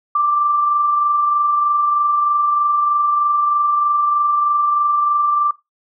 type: tone with amplitude modulation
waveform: sine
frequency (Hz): 1177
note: D6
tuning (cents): +3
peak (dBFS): -12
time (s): 0.15-5.51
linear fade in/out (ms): 5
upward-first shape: sine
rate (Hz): 23.2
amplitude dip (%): 30
effects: noise-tail reverb RT60 0.2 s tail -18 dB re dry